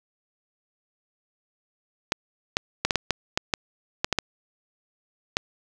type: clicks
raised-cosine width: 0.2 ms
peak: -4 dBFS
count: 12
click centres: 2.121 / 2.569 / 2.85 / 2.908 / 2.957 / 3.107 / 3.375 / 3.538 / 4.045 / 4.127 / 4.187 / 5.369 s
effects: none